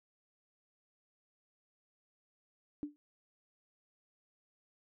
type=tone with exponential decay; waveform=sine; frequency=293.9 Hz; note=D4; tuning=1 cent sharp; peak=-32 dBFS; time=2.83-2.96 s; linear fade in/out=0 ms; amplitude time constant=28 ms; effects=none